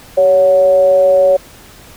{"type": "tone with frequency modulation", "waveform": "sine", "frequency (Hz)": 560, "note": "C#5", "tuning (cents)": 18, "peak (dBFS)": -6, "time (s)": [0.17, 1.37], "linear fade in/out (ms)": 10, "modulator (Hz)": 173, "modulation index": 0.34, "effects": ["pink hiss -39 dBFS RMS until 1.96 s"]}